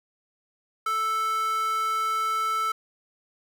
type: tone with high-pass filter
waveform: square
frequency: 440 Hz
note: A4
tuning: in tune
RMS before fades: -26 dBFS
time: 0.86-2.72 s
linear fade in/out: 5 ms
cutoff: 1200 Hz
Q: 7.9
effects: none